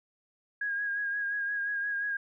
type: tone with vibrato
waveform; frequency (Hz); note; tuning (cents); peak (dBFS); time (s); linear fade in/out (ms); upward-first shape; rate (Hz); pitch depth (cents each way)
sine; 1639; G#6; -23; -29; 0.61-2.17; 5; sine; 5.7; 31
effects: none